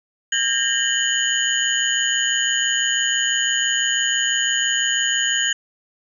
sine tone cluster, 1613 / 1836 / 2946 / 3072 / 6780 Hz, G6 / A#6 / F#7 / G7 / G#8, +49 / -27 / -8 / -36 / +35 cents, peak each -24 dBFS, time 0.32-5.53 s, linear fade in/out 5 ms, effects none

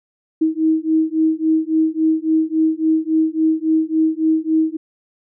sine beating tone pair, 316 / 319.6 Hz, D#4 / D#4, +27 / +47 cents, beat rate 3.6 Hz, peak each -17 dBFS, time 0.41-4.77 s, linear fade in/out 10 ms, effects none

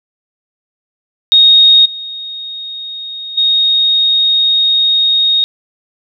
sine tone with level steps, 3729 Hz, A#7, in tune, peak -3 / -22 / -8 dBFS, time 1.32-5.44 s, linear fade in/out 0 ms, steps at 1.85 / 3.37 s, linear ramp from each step 10 ms, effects none

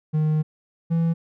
triangle tone pair in turn, 154.4 / 165.96 Hz, D#3 / E3, -13 / +12 cents, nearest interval minor second, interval 125 cents, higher second, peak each -16 dBFS, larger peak neither, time 0.13-0.43 / 0.9-1.14 s, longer first, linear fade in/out 20 ms, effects none

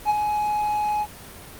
triangle tone with ADSR envelope, 840 Hz, G#5, 19 cents sharp, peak -13 dBFS, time 0.05-1.07 s, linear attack 47 ms, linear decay 29 ms, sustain -6 dB, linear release 53 ms, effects pink hiss -41 dBFS RMS until 1.59 s + Opus 32 kbps

